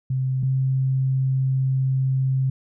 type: tone pair in turn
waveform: sine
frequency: 130.81 / 132.33 Hz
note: C3 / C3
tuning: 0 / +20 cents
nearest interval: unison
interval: 20 cents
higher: second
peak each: -20 / -18 dBFS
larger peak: second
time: 0.1-0.43 / 0.43-2.5 s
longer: second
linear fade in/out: 5 ms
effects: none